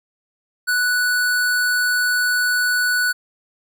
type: tone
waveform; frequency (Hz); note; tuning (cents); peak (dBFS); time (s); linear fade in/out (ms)
square; 1480; F#6; 0; -17; 0.67-3.13; 20
effects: none